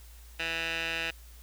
15% pulse tone with band-pass filter, 164.81 Hz, E3, in tune, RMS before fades -33 dBFS, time 0.39-1.11 s, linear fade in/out 10 ms, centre 2500 Hz, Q 2.8, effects added 58 Hz sine -48 dBFS peak until 1.42 s + white hiss -57 dBFS RMS until 1.42 s

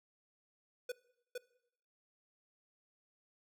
square tone with echo, 493.9 Hz, B4, in tune, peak -38 dBFS, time 0.89-0.92 s, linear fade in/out 5 ms, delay 460 ms, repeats 1, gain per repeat -2 dB, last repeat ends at 1.38 s, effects noise-tail reverb RT60 0.8 s tail -21 dB re dry

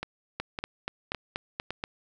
two click trains, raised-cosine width 0.3 ms, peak -15 / -17 dBFS, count 7 / 4, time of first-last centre 0.4-1.839 / 0.03-1.706 s, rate 4.17 / 1.79 Hz, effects none

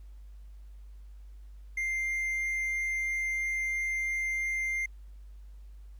triangle tone, 2099 Hz, C7, 5 cents sharp, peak -27 dBFS, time 1.77-4.86 s, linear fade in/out 5 ms, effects added 50 Hz sine -45 dBFS peak until 5.99 s + pink hiss -71 dBFS RMS until 5.99 s

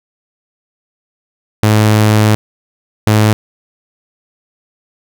sawtooth tone bursts at uneven times, 107.2 Hz, A2, 45 cents flat, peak -3 dBFS, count 2, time 1.63-2.35 / 3.07-3.33 s, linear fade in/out 0 ms, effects none

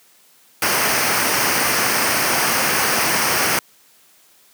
pink noise with comb filter, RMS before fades -18 dBFS, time 0.62-3.59 s, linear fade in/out 2 ms, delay 0.27 ms, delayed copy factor -0.6, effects white hiss -53 dBFS RMS until 4.53 s + high-pass 150 Hz 12 dB/octave

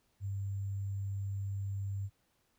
sine tone with sample-and-hold, 98.6 Hz, G2, 11 cents sharp, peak -34 dBFS, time 0.2-2.1 s, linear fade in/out 50 ms, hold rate 7350 Hz, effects pink hiss -75 dBFS RMS until 2.58 s

